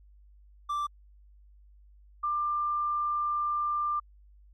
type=tone pair in turn; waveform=triangle / sine; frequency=1174.7 / 1190.4 Hz; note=D6 / D6; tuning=0 / +23 cents; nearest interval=unison; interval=23 cents; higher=second; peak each=-26 dBFS; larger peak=neither; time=0.69-0.87 / 2.23-4 s; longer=second; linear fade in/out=10 ms; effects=added 50 Hz sine -53 dBFS peak until 4.53 s + MP3 64 kbps